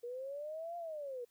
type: linear two-way sweep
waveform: sine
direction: up then down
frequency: 470.4 to 698.5 to 470.4 Hz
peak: -40 dBFS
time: 0.03-1.25 s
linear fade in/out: 10 ms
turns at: 0.77 s
effects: white hiss -75 dBFS RMS until 1.3 s